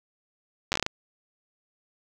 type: slowing click train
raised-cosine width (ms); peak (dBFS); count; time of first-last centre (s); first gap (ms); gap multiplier
0.2; -8; 8; 0.72-0.864; 9; 1.27
effects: none